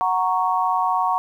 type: chord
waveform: sine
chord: F# major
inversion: none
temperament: equal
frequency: 740 / 932.3 / 1108.7 Hz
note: F#5 / A#5 / C#6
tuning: 0 / 0 / 0 cents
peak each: -22 dBFS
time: 0.01-1.18 s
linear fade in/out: 0 ms
effects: 9-bit